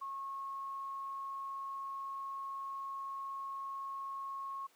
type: tone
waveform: sine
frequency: 1091 Hz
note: C#6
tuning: 28 cents flat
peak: -39 dBFS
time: 0.01-4.67 s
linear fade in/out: 10 ms
effects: pink hiss -67 dBFS RMS until 4.75 s + high-pass 400 Hz 12 dB/octave